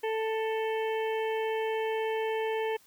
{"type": "harmonic tone", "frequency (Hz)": 441.8, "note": "A4", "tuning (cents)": 7, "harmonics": [1, 2, 4, 5, 6, 7], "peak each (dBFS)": [-29, -35, -41, -43, -45, -46], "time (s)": [0.03, 2.77], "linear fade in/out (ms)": 10, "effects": ["white hiss -61 dBFS RMS until 2.86 s"]}